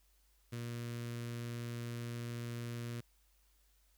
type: tone with notch filter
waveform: sawtooth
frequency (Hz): 118.6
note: A#2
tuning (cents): +30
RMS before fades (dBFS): -42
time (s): 0.52-3.01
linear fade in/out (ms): 10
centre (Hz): 800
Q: 1.1
effects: added 50 Hz sine -69 dBFS peak until 3.97 s + white hiss -74 dBFS RMS until 3.97 s